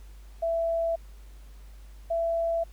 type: tone pair in turn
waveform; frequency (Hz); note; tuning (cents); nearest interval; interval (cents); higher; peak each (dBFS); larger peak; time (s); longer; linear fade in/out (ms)
sine; 665 / 667.8; E5 / E5; +15 / +22; unison; 7; second; -24; neither; 0.42-0.96 / 2.1-2.64; neither; 10
effects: added 50 Hz sine -44 dBFS peak until 2.72 s + pink hiss -60 dBFS RMS until 2.72 s